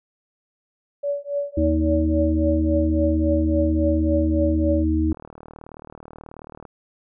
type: tone with tremolo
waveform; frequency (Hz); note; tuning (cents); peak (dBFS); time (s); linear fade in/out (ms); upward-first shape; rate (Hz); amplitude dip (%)
sine; 571; D5; -49; -19; 1.03-4.85; 10; triangle; 3.6; 100
type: harmonic tone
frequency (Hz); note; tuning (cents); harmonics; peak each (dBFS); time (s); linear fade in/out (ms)
78.8; D#2; +23; 1 / 3 / 4; -21 / -28 / -20; 1.57-5.13; 5
type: click train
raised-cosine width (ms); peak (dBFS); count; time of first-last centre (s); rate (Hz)
1; -25; 60; 5.12-6.652; 38.5
effects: none